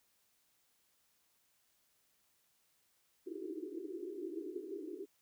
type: band-pass noise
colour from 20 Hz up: white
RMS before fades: -44 dBFS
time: 3.26-5.06 s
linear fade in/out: 20 ms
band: 300 to 410 Hz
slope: 96 dB/octave
effects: white hiss -75 dBFS RMS until 5.21 s